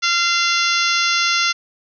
harmonic tone with a mistuned harmonic, 689 Hz, F5, 24 cents flat, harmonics 2 / 3 / 4 / 5 / 6 / 7 / 8 / 9, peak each -20 / -22 / -23 / -24 / -25 / -25 / -26 / -27 dBFS, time 0.02-1.53 s, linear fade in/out 20 ms, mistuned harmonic 6, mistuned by +19 cents, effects none

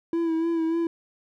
triangle tone with vibrato, 329.6 Hz, E4, in tune, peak -20 dBFS, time 0.13-0.87 s, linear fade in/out 2 ms, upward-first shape sine, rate 3.4 Hz, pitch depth 37 cents each way, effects none

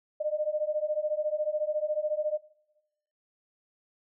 sine beating tone pair, 600 / 614 Hz, D5 / D#5, +37 / -23 cents, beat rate 14 Hz, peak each -30 dBFS, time 0.2-2.38 s, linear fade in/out 10 ms, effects noise-tail reverb RT60 1.0 s tail -20 dB re dry

